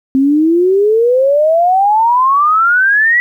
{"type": "exponential sweep", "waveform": "sine", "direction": "up", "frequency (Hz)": [261.6, 1969], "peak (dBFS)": -7, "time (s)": [0.15, 3.2], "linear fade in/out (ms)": 0, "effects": ["8-bit"]}